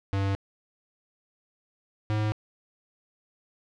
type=tone pair in turn; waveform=square; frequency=98.1 / 107.1 Hz; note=G2 / A2; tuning=+2 / -46 cents; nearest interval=major second; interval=152 cents; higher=second; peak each=-25 dBFS; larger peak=neither; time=0.13-0.35 / 2.1-2.32 s; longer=neither; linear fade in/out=0 ms; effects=low-pass 4000 Hz 12 dB/octave